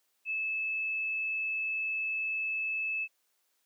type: tone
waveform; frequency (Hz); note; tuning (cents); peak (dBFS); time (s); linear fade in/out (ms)
sine; 2611; E7; -17; -30; 0.25-3.08; 50
effects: white hiss -75 dBFS RMS until 3.65 s + high-pass 300 Hz 12 dB/octave